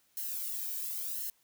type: noise with flanger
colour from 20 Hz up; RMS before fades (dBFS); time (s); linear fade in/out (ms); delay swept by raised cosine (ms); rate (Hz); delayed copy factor
violet; -37; 0.17-1.3; 0; 0.84 to 1.47; 0.94; -0.7
effects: white hiss -70 dBFS RMS until 1.43 s